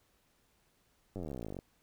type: slowing click train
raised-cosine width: 2 ms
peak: -28 dBFS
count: 29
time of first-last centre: 1.16-1.589 s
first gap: 10 ms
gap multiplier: 1.03
effects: pink hiss -72 dBFS RMS until 1.82 s